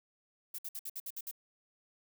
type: noise bursts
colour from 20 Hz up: violet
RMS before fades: -41 dBFS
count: 8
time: 0.54-1.313 s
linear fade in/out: 5 ms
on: 45 ms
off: 59 ms
effects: none